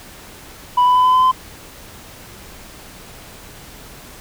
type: tone with pitch steps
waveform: sine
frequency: 987.8 / 995.8 / 1003.9 / 1012.1 / 1020.3 / 1028.6 Hz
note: B5 / B5 / B5 / B5 / C6 / C6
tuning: 0 / +14 / +28 / +42 / -44 / -30 cents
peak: -7 dBFS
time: 0.77-1.316 s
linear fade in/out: 10 ms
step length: 91 ms
effects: tanh soft clip ceiling -9 dBFS + pink hiss -39 dBFS RMS until 4.2 s